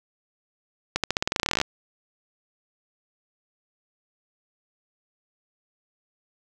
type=accelerating click train; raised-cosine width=0.2 ms; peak=-5 dBFS; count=19; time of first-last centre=0.96-1.614 s; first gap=77 ms; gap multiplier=0.9; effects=none